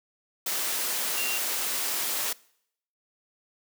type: tone in noise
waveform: sine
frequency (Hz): 2763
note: F7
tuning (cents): -19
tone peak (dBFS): -31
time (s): 1.17-1.38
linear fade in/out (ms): 5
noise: white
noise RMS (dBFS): -29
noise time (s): 0.46-2.33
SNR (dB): -5
effects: noise-tail reverb RT60 0.7 s tail -23 dB re dry + high-pass 300 Hz 12 dB/octave